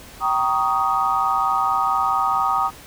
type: chord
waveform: sine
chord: Eb dominant seventh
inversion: first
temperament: just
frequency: 777.8 / 933.4 / 1120.1 / 1244.5 Hz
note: G5 / Bb5 / Db6 / Eb6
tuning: -14 / +2 / +18 / 0 cents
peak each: -23 / -24 / -26 / -20 dBFS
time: 0.2-2.71 s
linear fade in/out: 50 ms
effects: pink hiss -42 dBFS RMS until 2.86 s